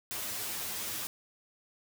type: noise with comb filter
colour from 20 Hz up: white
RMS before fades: -37 dBFS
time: 0.11-1.07 s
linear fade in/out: 0 ms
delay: 9.5 ms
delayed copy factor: +0.8
effects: none